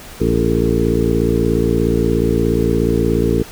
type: harmonic tone with a mistuned harmonic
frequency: 56.9 Hz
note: A#1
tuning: 41 cents flat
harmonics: 1 / 2 / 3 / 4 / 5 / 6 / 7 / 8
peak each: -21 / -21 / -21 / -21 / -21 / -21 / -21 / -21 dBFS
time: 0.2-3.43 s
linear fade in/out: 10 ms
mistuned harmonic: 7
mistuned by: +51 cents
effects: pink hiss -36 dBFS RMS until 3.51 s